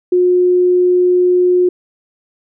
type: tone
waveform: sine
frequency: 360 Hz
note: F#4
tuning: 47 cents flat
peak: -8 dBFS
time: 0.12-1.69 s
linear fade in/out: 5 ms
effects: none